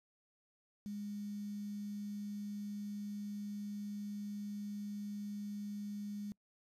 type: tone with quantisation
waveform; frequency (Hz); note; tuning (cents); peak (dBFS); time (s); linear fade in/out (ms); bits
sine; 205.3; G#3; -20; -40; 0.86-6.32; 0; 10
effects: noise-tail reverb RT60 0.1 s tail -25 dB re dry + resampled to 32000 Hz